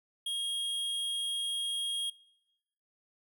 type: tone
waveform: square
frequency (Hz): 3262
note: G#7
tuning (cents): -32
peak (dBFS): -33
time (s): 0.26-2.1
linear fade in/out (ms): 5
effects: noise-tail reverb RT60 0.9 s tail -23 dB re dry